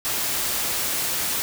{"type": "noise", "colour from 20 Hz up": "white", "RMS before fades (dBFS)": -25, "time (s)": [0.05, 1.42], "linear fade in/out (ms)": 0, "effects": []}